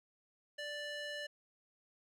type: tone with band-pass filter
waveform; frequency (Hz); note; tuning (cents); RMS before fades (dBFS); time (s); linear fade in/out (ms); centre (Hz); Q
square; 587.3; D5; 0; -43; 0.58-1.27; 10; 2500; 1
effects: none